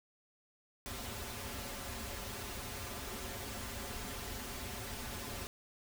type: noise with comb filter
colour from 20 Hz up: pink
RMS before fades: -43 dBFS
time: 0.86-5.47 s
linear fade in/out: 0 ms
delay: 6.3 ms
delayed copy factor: -0.9
effects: none